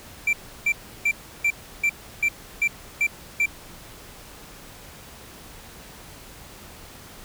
triangle tone bursts, 2349 Hz, D7, in tune, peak -16 dBFS, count 9, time 0.27-3.459 s, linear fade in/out 5 ms, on 61 ms, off 330 ms, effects pink hiss -44 dBFS RMS until 7.24 s

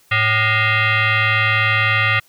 sine tone with frequency modulation, 108.1 Hz, A2, 30 cents flat, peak -13 dBFS, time 0.11-2.2 s, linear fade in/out 10 ms, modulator 660 Hz, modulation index 4.1, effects white hiss -54 dBFS RMS until 2.28 s

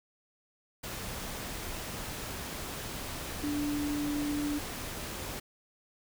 sine tone in noise, 292.7 Hz, D4, 6 cents flat, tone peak -30 dBFS, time 3.43-4.59 s, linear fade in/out 10 ms, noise pink, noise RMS -39 dBFS, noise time 0.83-5.4 s, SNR +6 dB, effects none

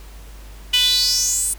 sawtooth tone with high-pass filter sweep, 495.4 Hz, B4, 5 cents sharp, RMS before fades -18 dBFS, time 0.73-1.54 s, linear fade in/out 10 ms, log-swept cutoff 2900 to 9500 Hz, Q 7.1, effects added 50 Hz sine -36 dBFS peak until 1.58 s + pink hiss -46 dBFS RMS until 1.58 s

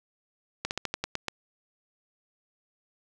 slowing click train, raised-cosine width 0.2 ms, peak -12 dBFS, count 8, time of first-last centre 0.65-1.283 s, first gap 59 ms, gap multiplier 1.14, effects 8-bit

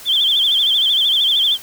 sine tone with vibrato, 3322 Hz, G#7, in tune, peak -12 dBFS, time 0.05-1.58 s, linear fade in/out 50 ms, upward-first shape sine, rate 13 Hz, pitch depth 120 cents each way, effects white hiss -37 dBFS RMS until 1.62 s

